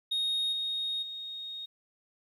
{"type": "tone with level steps", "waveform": "sine", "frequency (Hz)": 3726, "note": "A#7", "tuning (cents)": -2, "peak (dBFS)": [-25, -29, -37], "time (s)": [0.11, 1.66], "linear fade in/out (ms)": 10, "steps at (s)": [0.52, 1.02], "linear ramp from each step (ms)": 10, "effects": ["tanh soft clip ceiling -26 dBFS", "11-bit"]}